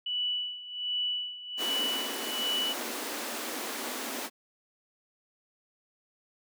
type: tone with tremolo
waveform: sine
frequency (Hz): 2960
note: F#7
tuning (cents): 0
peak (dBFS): -27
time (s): 0.06-2.73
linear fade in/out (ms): 5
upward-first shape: sine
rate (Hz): 1.3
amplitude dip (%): 80
type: high-pass noise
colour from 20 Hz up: pink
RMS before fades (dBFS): -36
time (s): 1.57-4.3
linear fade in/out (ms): 50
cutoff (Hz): 220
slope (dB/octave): 96
effects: none